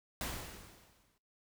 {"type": "noise with exponential decay", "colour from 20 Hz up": "pink", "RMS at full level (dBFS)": -37, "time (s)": [0.21, 1.18], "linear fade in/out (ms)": 1, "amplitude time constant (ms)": 210, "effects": ["noise-tail reverb RT60 0.2 s tail -17 dB re dry"]}